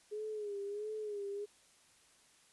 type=tone with vibrato; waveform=sine; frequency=415.7 Hz; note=G#4; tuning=2 cents sharp; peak=-38 dBFS; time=0.11-1.46 s; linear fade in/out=20 ms; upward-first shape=sine; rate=1.5 Hz; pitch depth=69 cents each way; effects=white hiss -66 dBFS RMS until 2.52 s + resampled to 24000 Hz